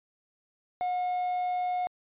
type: tone with quantisation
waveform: triangle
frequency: 724 Hz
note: F#5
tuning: 38 cents flat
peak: -25 dBFS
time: 0.81-1.87 s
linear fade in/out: 0 ms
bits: 9
effects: resampled to 8000 Hz